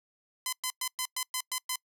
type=tone bursts; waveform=5% pulse; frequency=1020 Hz; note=C6; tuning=44 cents flat; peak=-18 dBFS; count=8; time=0.46-1.758 s; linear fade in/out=2 ms; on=66 ms; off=110 ms; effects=noise-tail reverb RT60 0.1 s tail -25 dB re dry